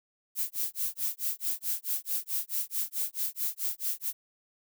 violet noise with tremolo, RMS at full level -29 dBFS, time 0.35-4.13 s, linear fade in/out 50 ms, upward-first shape sine, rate 4.6 Hz, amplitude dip 100%, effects none

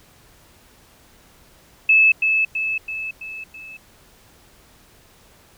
sine tone with echo, 2609 Hz, E7, 18 cents flat, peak -10 dBFS, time 1.89-2.12 s, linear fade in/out 5 ms, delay 330 ms, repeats 5, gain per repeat -5 dB, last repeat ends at 3.77 s, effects pink hiss -52 dBFS RMS until 5.57 s

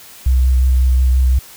sine tone with vibrato, 64 Hz, C2, 38 cents flat, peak -9 dBFS, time 0.26-1.39 s, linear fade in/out 5 ms, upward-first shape sine, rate 5.6 Hz, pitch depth 19 cents each way, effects white hiss -39 dBFS RMS until 1.56 s

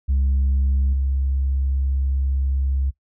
sine tone with level steps, 67.5 Hz, C#2, 45 cents flat, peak -14 / -17 dBFS, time 0.08-2.91 s, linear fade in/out 20 ms, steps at 0.93 s, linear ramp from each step 2 ms, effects noise-tail reverb RT60 0.1 s tail -20 dB re dry + tanh soft clip ceiling -14 dBFS

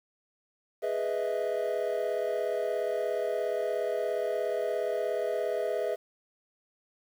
triangle chord, E major seventh, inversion first, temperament equal, 415.3 / 493.9 / 622.3 / 659.3 Hz, G#4 / B4 / D#5 / E5, 0 / 0 / 0 / 0 cents, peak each -31 dBFS, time 0.82-5.96 s, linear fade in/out 20 ms, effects tanh soft clip ceiling -18 dBFS + 9-bit

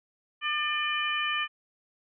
harmonic tone with a mistuned harmonic, 601 Hz, D5, 40 cents sharp, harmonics 2 / 3 / 4 / 5, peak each -32 / -32 / -32 / -32 dBFS, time 0.41-1.48 s, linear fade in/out 50 ms, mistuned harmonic 3, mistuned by -18 cents, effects none

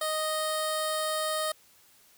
10% pulse tone with notch filter, 622.3 Hz, D#5, in tune, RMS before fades -30 dBFS, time 0.01-1.52 s, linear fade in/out 5 ms, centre 2400 Hz, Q 0.94, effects white hiss -60 dBFS RMS until 2.17 s

